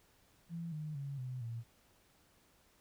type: tone with pitch steps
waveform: sine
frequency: 167.9 / 153.08 / 139.56 / 127.24 / 116.01 Hz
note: E3 / D#3 / C#3 / C3 / A#2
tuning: +32 / -28 / +12 / -48 / -8 cents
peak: -39 dBFS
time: 0.49-1.64 s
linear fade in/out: 50 ms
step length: 230 ms
effects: pink hiss -69 dBFS RMS until 2.8 s